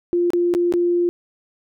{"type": "tone with dropouts", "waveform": "sine", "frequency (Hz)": 348.9, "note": "F4", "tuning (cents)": -2, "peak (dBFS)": -15, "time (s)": [0.13, 1.09], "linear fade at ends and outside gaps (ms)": 0, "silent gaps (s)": [[0.304, 0.334], [0.539, 0.549], [0.724, 0.738]], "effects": []}